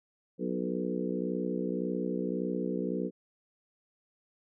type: harmonic tone with a mistuned harmonic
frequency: 61.8 Hz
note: B1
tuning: 2 cents sharp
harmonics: 3 / 4 / 5 / 6 / 7 / 8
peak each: -35 / -36 / -37 / -38 / -38 / -39 dBFS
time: 0.38-3.11 s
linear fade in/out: 50 ms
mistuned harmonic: 7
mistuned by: +33 cents
effects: none